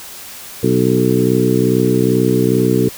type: harmonic tone with a mistuned harmonic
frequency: 62.4 Hz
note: B1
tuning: 19 cents sharp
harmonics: 2 / 3 / 4 / 5 / 6 / 7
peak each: -18 / -18 / -18 / -18 / -18 / -18 dBFS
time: 0.63-2.89 s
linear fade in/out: 5 ms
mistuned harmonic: 7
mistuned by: +17 cents
effects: white hiss -33 dBFS RMS until 2.97 s